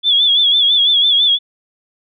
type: tone with vibrato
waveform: sine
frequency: 3412 Hz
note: G#7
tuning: 46 cents sharp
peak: -9 dBFS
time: 0.03-1.39 s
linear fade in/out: 50 ms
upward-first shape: sine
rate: 6 Hz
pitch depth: 73 cents each way
effects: none